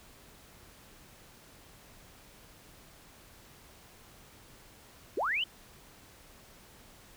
sine linear sweep, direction up, 293.7 to 3136 Hz, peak -28 dBFS, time 5.17-5.44 s, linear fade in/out 5 ms, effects pink hiss -56 dBFS RMS until 7.16 s

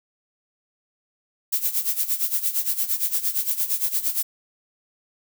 violet noise with tremolo, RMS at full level -21 dBFS, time 1.52-4.23 s, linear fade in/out 10 ms, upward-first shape sine, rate 8.7 Hz, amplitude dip 80%, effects none

